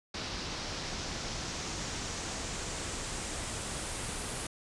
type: noise with low-pass filter sweep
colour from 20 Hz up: pink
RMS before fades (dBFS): -38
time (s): 0.14-4.47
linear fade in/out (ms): 5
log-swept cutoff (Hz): 4900 to 10000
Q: 2.1
effects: resampled to 24000 Hz